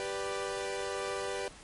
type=chord; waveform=sawtooth; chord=G major; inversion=none; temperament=equal; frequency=392 / 493.9 / 587.3 Hz; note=G4 / B4 / D5; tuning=0 / 0 / 0 cents; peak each=-33 / -34 / -36 dBFS; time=0-1.48 s; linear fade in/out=0 ms; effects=pink hiss -52 dBFS RMS until 1.63 s + MP3 48 kbps